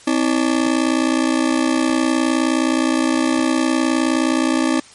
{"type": "ring-modulated tone", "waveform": "40% pulse", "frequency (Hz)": 290, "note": "D4", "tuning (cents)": -22, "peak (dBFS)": -11, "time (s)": [0.07, 4.8], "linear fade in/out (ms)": 5, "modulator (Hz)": 29.7, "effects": ["white hiss -44 dBFS RMS until 4.94 s", "MP3 48 kbps"]}